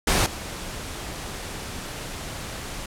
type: noise with level steps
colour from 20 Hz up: pink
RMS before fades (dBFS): -20 / -34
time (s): 0.07-2.86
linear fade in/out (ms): 5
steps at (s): 0.26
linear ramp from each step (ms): 2
effects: low-pass 11000 Hz 12 dB/octave